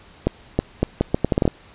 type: accelerating click train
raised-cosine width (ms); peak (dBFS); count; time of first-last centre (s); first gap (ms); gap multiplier
2; -3; 11; 0.27-1.478; 320; 0.75
effects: pink hiss -48 dBFS RMS until 1.74 s + resampled to 8000 Hz